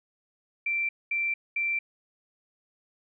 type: tone bursts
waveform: sine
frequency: 2349 Hz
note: D7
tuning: in tune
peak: -25 dBFS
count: 3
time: 0.66-1.79 s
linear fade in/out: 5 ms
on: 230 ms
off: 220 ms
effects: none